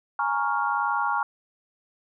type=chord; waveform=sine; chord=Bb minor seventh; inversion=third; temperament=equal; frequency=830.6 / 932.3 / 1108.7 / 1396.9 Hz; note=Ab5 / Bb5 / Db6 / F6; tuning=0 / 0 / 0 / 0 cents; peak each=-28 dBFS; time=0.19-1.23 s; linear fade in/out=2 ms; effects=none